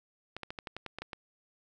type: clicks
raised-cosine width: 0.3 ms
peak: -23 dBFS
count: 10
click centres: 0.366 / 0.433 / 0.505 / 0.588 / 0.672 / 0.766 / 0.863 / 0.986 / 1.02 / 1.132 s
effects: none